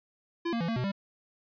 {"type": "tone with pitch steps", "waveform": "square", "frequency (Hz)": [339.6, 232.1, 168.4, 227.8, 125.5, 197.5], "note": ["F4", "A#3", "E3", "A#3", "B2", "G3"], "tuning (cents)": [-48, -7, 37, -40, 28, 13], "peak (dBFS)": -29, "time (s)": [0.45, 0.918], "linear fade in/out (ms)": 10, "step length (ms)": 78, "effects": ["resampled to 11025 Hz"]}